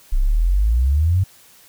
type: exponential sweep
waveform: sine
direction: up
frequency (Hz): 30.35 to 98.2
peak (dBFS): -13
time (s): 0.12-1.24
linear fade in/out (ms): 10
effects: white hiss -49 dBFS RMS until 1.68 s